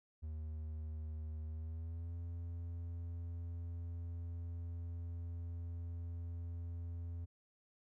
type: tone with pitch glide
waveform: triangle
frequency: 78.1 to 85.17 Hz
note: D#2 to F2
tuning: +7 to -43 cents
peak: -39 dBFS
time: 0.22-7.26 s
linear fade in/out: 20 ms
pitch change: +150 cents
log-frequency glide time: 1.44-2.14 s
effects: none